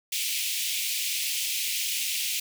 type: high-pass noise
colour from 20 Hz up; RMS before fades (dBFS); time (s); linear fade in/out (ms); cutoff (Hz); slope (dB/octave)
pink; -29; 0.12-2.4; 5; 2300; 48
effects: none